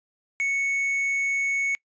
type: tone with tanh clipping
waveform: sine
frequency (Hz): 2214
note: C#7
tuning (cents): -3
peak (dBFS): -23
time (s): 0.4-1.75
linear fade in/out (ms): 0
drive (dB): 4
effects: noise-tail reverb RT60 0.1 s tail -25 dB re dry + resampled to 16000 Hz